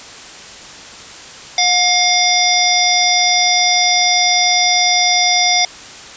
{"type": "harmonic tone with a mistuned harmonic", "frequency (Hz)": 710, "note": "F5", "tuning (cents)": 28, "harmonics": [1, 3, 5, 7, 8], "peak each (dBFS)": [-17, -17, -17, -17, -17], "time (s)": [1.58, 5.65], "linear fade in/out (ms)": 2, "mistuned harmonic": 1, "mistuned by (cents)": 24, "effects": ["white hiss -34 dBFS RMS until 6.16 s", "resampled to 16000 Hz"]}